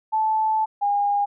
sine tone pair in turn, 873 / 812.9 Hz, A5 / G#5, -14 / -37 cents, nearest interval minor second, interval 123 cents, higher first, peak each -18 dBFS, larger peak neither, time 0.12-0.66 / 0.81-1.26 s, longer first, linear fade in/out 20 ms, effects none

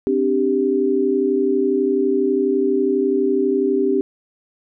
sine chord, C suspended second, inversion none, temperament equal, 261.6 / 293.7 / 392 Hz, C4 / D4 / G4, 0 / 0 / 0 cents, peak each -21 / -22 / -17 dBFS, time 0.07-4.01 s, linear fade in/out 0 ms, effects none

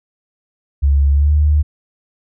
sine tone with pitch glide, 70.2 to 74.81 Hz, C#2 to D2, +22 to +33 cents, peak -9 dBFS, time 0.82-1.63 s, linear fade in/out 20 ms, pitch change +111 cents, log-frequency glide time 1.12-1.33 s, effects none

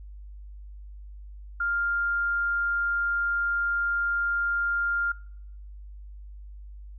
sine tone, 1400 Hz, F6, 4 cents sharp, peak -24 dBFS, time 1.6-5.12 s, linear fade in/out 5 ms, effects noise-tail reverb RT60 0.8 s tail -25 dB re dry + added 50 Hz sine -40 dBFS peak until 6.98 s

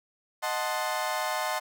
30% pulse chord, D# diminished seventh, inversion none, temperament equal, 622.3 / 740 / 880 / 1046.5 Hz, D#5 / F#5 / A5 / C6, 0 / 0 / 0 / 0 cents, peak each -31 dBFS, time 0.42-1.6 s, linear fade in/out 20 ms, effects none

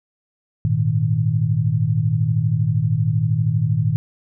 sine chord, Ab suspended second, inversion none, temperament equal, 103.83 / 116.54 / 155.56 Hz, Ab2 / Bb2 / Eb3, 0 / 0 / 0 cents, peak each -22 / -19 / -20 dBFS, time 0.65-3.96 s, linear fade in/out 0 ms, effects none

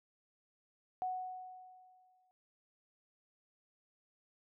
sine tone with exponential decay, 740 Hz, F#5, in tune, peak -33 dBFS, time 1.02-2.31 s, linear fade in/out 0 ms, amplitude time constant 280 ms, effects none

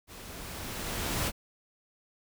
pink noise with level ramp, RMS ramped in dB -47 to -29 dBFS, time 0.07-1.32 s, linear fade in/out 50 ms, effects none

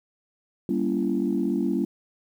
sine chord, G diminished seventh, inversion none, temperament just, 196 / 235.2 / 282.2 / 338.7 Hz, G3 / Bb3 / Db4 / Fb4, 0 / +16 / +31 / +47 cents, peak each -27 dBFS, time 0.69-1.85 s, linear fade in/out 2 ms, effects tanh soft clip ceiling -13 dBFS + 9-bit

